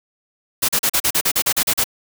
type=noise bursts; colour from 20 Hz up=white; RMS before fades=-17 dBFS; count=12; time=0.62-1.842 s; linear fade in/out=10 ms; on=67 ms; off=38 ms; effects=none